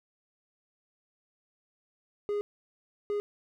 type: tone bursts at uneven times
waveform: triangle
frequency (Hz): 412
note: G#4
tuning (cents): -14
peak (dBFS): -26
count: 2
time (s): 2.29-2.41 / 3.1-3.2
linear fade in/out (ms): 0
effects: none